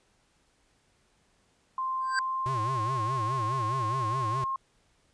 sine tone with pitch glide, 1046.5 to 1069.1 Hz, C6 to C6, 0 to +37 cents, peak -28 dBFS, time 1.78-4.56 s, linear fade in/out 2 ms, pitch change +37 cents, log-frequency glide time 2.19-2.97 s
square tone with exponential growth, 1571 Hz, G6, 3 cents sharp, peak -23 dBFS, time 2.01-2.19 s, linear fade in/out 1 ms, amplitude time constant 38 ms
square tone with vibrato, 120 Hz, B2, 49 cents flat, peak -32 dBFS, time 2.46-4.44 s, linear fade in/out 0 ms, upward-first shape sine, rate 4.8 Hz, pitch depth 210 cents each way
effects pink hiss -68 dBFS RMS until 5.13 s + resampled to 22050 Hz

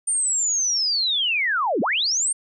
sine linear two-way sweep, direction down then up, 9000 to 179.3 to 9000 Hz, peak -19 dBFS, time 0.07-2.33 s, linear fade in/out 10 ms, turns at 1.81 s, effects none

